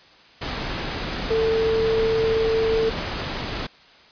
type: tone in noise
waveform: sine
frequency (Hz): 446.9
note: A4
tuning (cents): +27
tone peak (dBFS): -18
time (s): 1.3-2.9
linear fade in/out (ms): 10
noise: pink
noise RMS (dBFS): -28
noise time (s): 0.41-3.67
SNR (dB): +7
effects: white hiss -50 dBFS RMS until 4.11 s + resampled to 11025 Hz